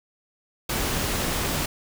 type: noise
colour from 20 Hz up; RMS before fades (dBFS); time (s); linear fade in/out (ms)
pink; -26; 0.69-1.66; 5
effects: none